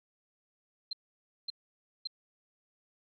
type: tone bursts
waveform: sine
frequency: 4139 Hz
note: C8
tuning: 20 cents flat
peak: -33 dBFS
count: 3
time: 0.91-2.073 s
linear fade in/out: 5 ms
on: 21 ms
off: 550 ms
effects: none